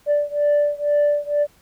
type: beating tone pair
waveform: sine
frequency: 585 / 587.1 Hz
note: D5 / D5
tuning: -7 / -1 cents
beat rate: 2.1 Hz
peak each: -17 / -18 dBFS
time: 0.06-1.47 s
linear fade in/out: 50 ms
effects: tanh soft clip ceiling -12 dBFS + pink hiss -56 dBFS RMS until 1.61 s